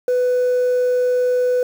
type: tone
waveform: sine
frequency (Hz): 497.7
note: B4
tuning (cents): +13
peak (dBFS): -12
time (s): 0.08-1.63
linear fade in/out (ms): 2
effects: tanh soft clip ceiling -13 dBFS + 7-bit